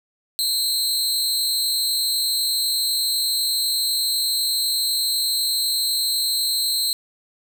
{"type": "tone with amplitude modulation", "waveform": "sawtooth", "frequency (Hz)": 4100, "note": "C8", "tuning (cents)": -36, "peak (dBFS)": -13, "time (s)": [0.39, 6.93], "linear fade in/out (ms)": 0, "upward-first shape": "sine", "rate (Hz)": 248, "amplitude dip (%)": 80, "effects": ["9-bit"]}